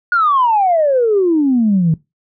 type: exponential sweep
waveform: sine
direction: down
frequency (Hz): 1462 to 153.9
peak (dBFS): -9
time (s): 0.12-1.94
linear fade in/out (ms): 2
effects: noise-tail reverb RT60 0.2 s tail -20 dB re dry + tanh soft clip ceiling -5 dBFS